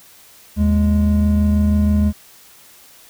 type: tone pair together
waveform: triangle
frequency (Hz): 77.98 / 207.7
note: D#2 / G#3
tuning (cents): +4 / 0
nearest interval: octave + perfect fourth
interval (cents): 1696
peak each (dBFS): -13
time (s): 0.56-2.13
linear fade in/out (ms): 50
effects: white hiss -46 dBFS RMS until 3.09 s